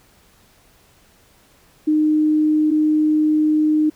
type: tone pair in turn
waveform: sine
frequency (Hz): 306.7 / 306.7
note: D#4 / D#4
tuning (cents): -25 / -25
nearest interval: unison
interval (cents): 0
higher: neither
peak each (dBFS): -13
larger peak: neither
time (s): 1.87-2.71 / 2.71-3.9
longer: second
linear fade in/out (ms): 10
effects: pink hiss -54 dBFS RMS until 3.95 s